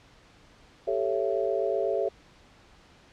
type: chord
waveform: sine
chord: A dominant seventh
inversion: third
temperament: equal with one note detuned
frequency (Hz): 392 / 440 / 554.4 / 668.5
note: G4 / A4 / C#5 / E5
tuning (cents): 0 / 0 / 0 / +24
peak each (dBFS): -30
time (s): 0.87-2.09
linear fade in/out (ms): 10
effects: pink hiss -56 dBFS RMS until 3.12 s + low-pass 5000 Hz 12 dB/octave